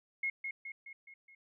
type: tone with echo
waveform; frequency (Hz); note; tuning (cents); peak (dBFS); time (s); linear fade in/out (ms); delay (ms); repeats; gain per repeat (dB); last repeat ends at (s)
sine; 2160; C#7; -45; -31; 0.23-0.3; 5; 210; 5; -5; 1.35
effects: none